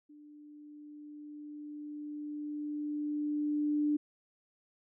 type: tone with level ramp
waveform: sine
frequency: 296.8 Hz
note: D4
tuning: 18 cents sharp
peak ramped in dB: -52 to -26 dBFS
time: 0.09-3.97 s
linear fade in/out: 10 ms
effects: none